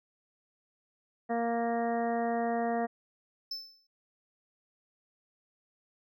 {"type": "harmonic tone", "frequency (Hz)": 233.1, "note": "A#3", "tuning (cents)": 0, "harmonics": [1, 2, 3, 4, 5, 6, 7, 8], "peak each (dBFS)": [-33, -34, -31, -45, -45, -49, -49, -43], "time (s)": [1.29, 2.87], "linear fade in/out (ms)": 20}
{"type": "tone with exponential decay", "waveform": "triangle", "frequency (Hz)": 5274, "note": "E8", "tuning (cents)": 0, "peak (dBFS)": -31, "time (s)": [3.51, 3.87], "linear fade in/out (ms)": 5, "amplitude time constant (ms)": 77}
{"effects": []}